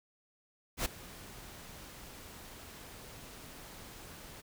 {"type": "noise with ADSR envelope", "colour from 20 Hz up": "pink", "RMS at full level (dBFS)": -31, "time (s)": [0.77, 4.42], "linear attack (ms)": 84, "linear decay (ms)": 10, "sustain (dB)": -19, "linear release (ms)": 21, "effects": []}